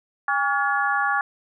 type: harmonic tone with a mistuned harmonic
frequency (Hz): 283.5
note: C#4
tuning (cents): +39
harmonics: 3 / 4 / 5 / 6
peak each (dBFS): -25 / -25 / -25 / -25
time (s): 0.28-1.21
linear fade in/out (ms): 2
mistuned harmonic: 3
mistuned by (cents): -78
effects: none